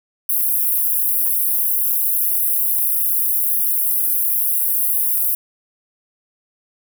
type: high-pass noise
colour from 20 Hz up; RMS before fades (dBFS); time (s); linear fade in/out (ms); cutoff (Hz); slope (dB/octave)
pink; -18; 0.29-5.35; 5; 11000; 48
effects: none